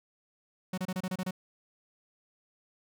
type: tone bursts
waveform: 45% pulse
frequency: 185 Hz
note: F#3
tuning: in tune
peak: -31 dBFS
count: 8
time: 0.73-1.309 s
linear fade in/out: 5 ms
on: 47 ms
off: 29 ms
effects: none